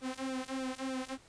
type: tone with flanger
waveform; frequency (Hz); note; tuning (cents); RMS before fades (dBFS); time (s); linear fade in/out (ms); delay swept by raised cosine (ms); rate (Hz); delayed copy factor
sawtooth; 261.8; C4; +1; -38; 0.01-1.18; 50; 0.95 to 3.85; 3.3; -0.9
effects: pink hiss -60 dBFS RMS until 1.28 s + resampled to 22050 Hz